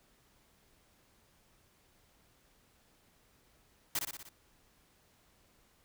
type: noise with echo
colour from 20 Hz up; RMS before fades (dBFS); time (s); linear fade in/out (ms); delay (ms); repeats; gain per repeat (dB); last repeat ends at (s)
white; -33; 3.95-3.99; 2; 60; 5; -4; 4.29
effects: pink hiss -68 dBFS RMS until 5.84 s